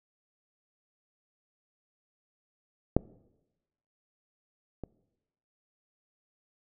clicks, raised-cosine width 2 ms, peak -8 / -24 dBFS, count 2, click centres 2.966 / 4.837 s, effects noise-tail reverb RT60 1.0 s tail -22 dB re dry

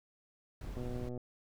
brown noise, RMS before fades -43 dBFS, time 0.61-1.09 s, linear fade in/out 2 ms
click train, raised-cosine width 2 ms, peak -30 dBFS, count 51, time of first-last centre 0.77-1.177 s, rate 123 Hz
effects none

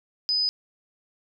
sine tone, 5000 Hz, D#8, 8 cents sharp, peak -21 dBFS, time 0.29-0.49 s, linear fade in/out 0 ms, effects none

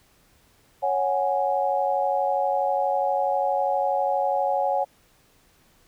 sine chord, C# suspended fourth, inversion none, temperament just, 554.4 / 739.2 / 831.5 Hz, C#5 / F#5 / G#5, 0 / -2 / +2 cents, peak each -25 dBFS, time 0.82-4.85 s, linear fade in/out 20 ms, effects pink hiss -60 dBFS RMS until 5.87 s

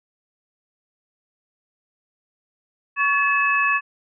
sine tone cluster, 1122 / 1718 / 2596 Hz, C#6 / A6 / E7, +21 / -42 / -27 cents, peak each -21 dBFS, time 2.96-3.81 s, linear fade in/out 50 ms, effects none

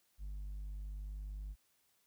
triangle tone with hard clipping, 50.2 Hz, G1, 42 cents sharp, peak -40 dBFS, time 0.18-1.56 s, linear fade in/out 50 ms, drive 1 dB, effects white hiss -75 dBFS RMS until 2.06 s

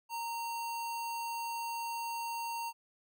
sine tone with sample-and-hold, 929 Hz, A#5, 6 cents flat, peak -35 dBFS, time 0.09-2.73 s, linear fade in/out 50 ms, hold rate 3675 Hz, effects none

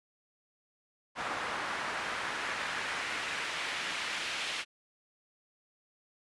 pink noise with band-pass filter sweep, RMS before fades -36 dBFS, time 1.15-4.65 s, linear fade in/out 50 ms, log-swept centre 1200 to 2700 Hz, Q 1.2, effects resampled to 24000 Hz

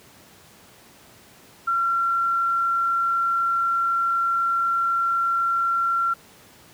sine tone, 1366 Hz, F6, 39 cents flat, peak -19 dBFS, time 1.67-6.14 s, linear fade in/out 10 ms, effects pink hiss -50 dBFS RMS until 6.73 s + high-pass 100 Hz 12 dB/octave

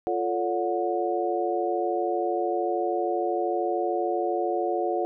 sine tone cluster, 348.7 / 441.7 / 569 / 728 Hz, F4 / A4 / C#5 / F#5, -3 / +7 / +45 / -28 cents, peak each -28 / -30 / -31 / -28 dBFS, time 0.07-5.05 s, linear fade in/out 0 ms, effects none

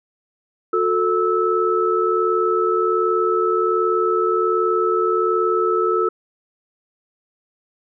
sine tone cluster, 362.9 / 444.2 / 1306 Hz, F#4 / A4 / E6, -34 / +16 / -17 cents, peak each -20 dBFS, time 0.73-6.09 s, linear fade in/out 5 ms, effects none

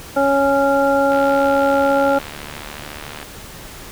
harmonic tone, 277.2 Hz, C#4, in tune, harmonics 1 / 2 / 3 / 5, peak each -20 / -15 / -19 / -21 dBFS, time 0.16-2.19 s, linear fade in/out 10 ms
click train, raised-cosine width 0.3 ms, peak -15 dBFS, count 157, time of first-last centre 1.12-3.228 s, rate 74 Hz
effects pink hiss -36 dBFS RMS until 3.91 s

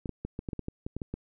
clicks, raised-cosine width 3 ms, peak -21 dBFS, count 12, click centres 0.058 / 0.093 / 0.25 / 0.391 / 0.488 / 0.532 / 0.593 / 0.684 / 0.865 / 0.966 / 1.018 / 1.14 s, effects none

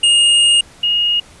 square / sine tone pair in turn, 2844 / 2864 Hz, F7 / F7, +31 / +43 cents, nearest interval unison, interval 12 cents, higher second, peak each -9 / -12 dBFS, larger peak first, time 0.03-0.61 / 0.83-1.2 s, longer first, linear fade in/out 5 ms, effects pink hiss -43 dBFS RMS until 1.4 s + resampled to 24000 Hz

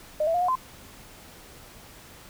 sine tone with pitch steps, 611 / 659 / 708 / 723 / 1032 Hz, D#5 / E5 / F5 / F#5 / C6, -32 / -1 / +23 / -40 / -24 cents, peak -21 dBFS, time 0.2-0.555 s, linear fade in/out 5 ms, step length 71 ms, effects pink hiss -48 dBFS RMS until 2.29 s

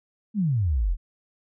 sine exponential sweep, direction down, 226.5 to 36.35 Hz, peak -20 dBFS, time 0.34-0.97 s, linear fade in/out 50 ms, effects none

